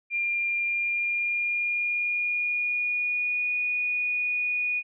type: tone with pitch glide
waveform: sine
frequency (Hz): 2396 to 2461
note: D7 to D#7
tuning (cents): +34 to -20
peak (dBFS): -24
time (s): 0.1-4.83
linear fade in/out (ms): 50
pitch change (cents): +46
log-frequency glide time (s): 0.6-3.56
effects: none